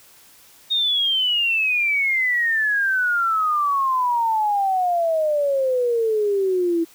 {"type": "exponential sweep", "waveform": "sine", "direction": "down", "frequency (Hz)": [3729, 327.5], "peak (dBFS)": -17, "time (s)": [0.7, 6.85], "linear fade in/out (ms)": 20, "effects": ["white hiss -50 dBFS RMS until 6.94 s"]}